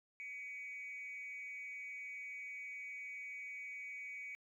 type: tone with amplitude modulation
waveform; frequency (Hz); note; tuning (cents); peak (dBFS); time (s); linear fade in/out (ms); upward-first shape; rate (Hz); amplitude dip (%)
sine; 2256; C#7; +30; -40; 0.2-4.35; 0; sine; 227; 70
effects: tanh soft clip ceiling -39 dBFS + 13-bit